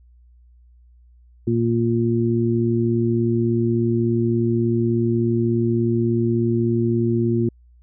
harmonic tone, 116.54 Hz, A#2, in tune, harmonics 1 / 2 / 3, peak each -21 / -21 / -21 dBFS, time 1.47-7.49 s, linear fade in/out 5 ms, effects added 60 Hz sine -48 dBFS peak until 7.82 s

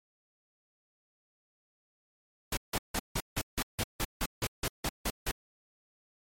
pink noise bursts, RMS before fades -31 dBFS, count 14, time 2.52-5.314 s, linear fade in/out 5 ms, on 51 ms, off 160 ms, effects MP3 64 kbps

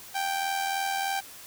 sawtooth tone with amplitude modulation, 784 Hz, G5, in tune, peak -21 dBFS, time 0.14-1.21 s, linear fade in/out 20 ms, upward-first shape sine, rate 83.2 Hz, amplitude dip 50%, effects white hiss -46 dBFS RMS until 1.46 s

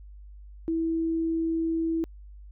sine tone, 327.3 Hz, E4, 12 cents flat, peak -24 dBFS, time 0.68-2.04 s, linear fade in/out 0 ms, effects added 50 Hz sine -43 dBFS peak until 2.51 s

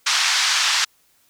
white band-pass noise, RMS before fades -19 dBFS, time 0.06-0.85 s, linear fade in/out 10 ms, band 990 to 6000 Hz, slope 24 dB/octave, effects white hiss -60 dBFS RMS until 1.29 s

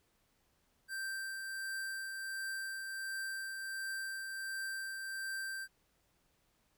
square tone with tremolo, 1568 Hz, G6, in tune, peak -38 dBFS, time 0.88-5.68 s, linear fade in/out 50 ms, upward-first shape triangle, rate 1.4 Hz, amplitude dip 35%, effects pink hiss -75 dBFS RMS until 6.77 s

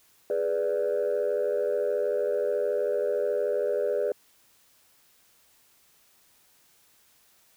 sine chord, G# diminished, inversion none, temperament equal, 415.3 / 493.9 / 587.3 Hz, G#4 / B4 / D5, 0 / 0 / 0 cents, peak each -27 dBFS, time 0.3-4.12 s, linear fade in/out 2 ms, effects tanh soft clip ceiling -19 dBFS + white hiss -62 dBFS RMS until 7.56 s

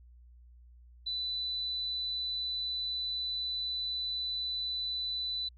sine tone, 3988 Hz, B7, 16 cents sharp, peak -32 dBFS, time 1.06-5.49 s, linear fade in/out 10 ms, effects added 60 Hz sine -53 dBFS peak until 5.57 s

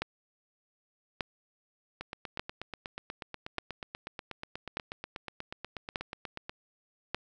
two click trains, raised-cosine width 0.3 ms, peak -15 / -22 dBFS, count 7 / 38, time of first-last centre 0.02-7.146 / 2.01-6.495 s, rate 0.842 / 8.25 Hz, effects none

